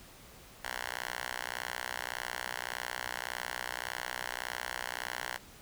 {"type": "tone with high-pass filter", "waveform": "5% pulse", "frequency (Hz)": 61.74, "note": "B1", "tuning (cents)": 0, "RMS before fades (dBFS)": -39, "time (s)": [0.63, 5.38], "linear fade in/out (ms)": 20, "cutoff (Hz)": 1200, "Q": 2.1, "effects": ["pink hiss -54 dBFS RMS until 5.61 s"]}